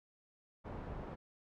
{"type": "low-pass noise", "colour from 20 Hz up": "pink", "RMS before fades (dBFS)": -45, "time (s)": [0.64, 1.16], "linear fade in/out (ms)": 20, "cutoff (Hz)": 1000, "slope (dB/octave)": 12, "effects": []}